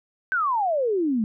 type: exponential sweep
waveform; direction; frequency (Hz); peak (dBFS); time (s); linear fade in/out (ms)
sine; down; 1568 to 208.1; -20; 0.32-1.24; 0
effects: none